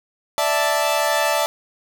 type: chord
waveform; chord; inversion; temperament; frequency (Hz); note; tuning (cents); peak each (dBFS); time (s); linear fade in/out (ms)
sawtooth; D suspended second; none; equal; 587.3 / 659.3 / 880; D5 / E5 / A5; 0 / 0 / 0; -18; 0.38-1.46; 0
effects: none